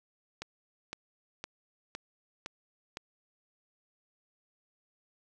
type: click train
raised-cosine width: 0.2 ms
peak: -21 dBFS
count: 6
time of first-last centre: 0.42-2.971 s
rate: 1.96 Hz
effects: none